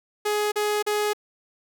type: tone bursts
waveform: sawtooth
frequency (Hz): 418.8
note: G#4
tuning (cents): +15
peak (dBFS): -18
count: 3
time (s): 0.25-1.134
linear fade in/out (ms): 10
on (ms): 270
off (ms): 37
effects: none